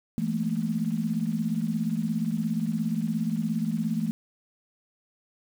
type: tone cluster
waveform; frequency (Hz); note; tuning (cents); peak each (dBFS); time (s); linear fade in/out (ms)
sine; 166.4 / 214.9 / 232; E3 / A3 / A#3; +17 / -41 / -8; -30 / -28 / -30; 0.18-4.11; 0
effects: 8-bit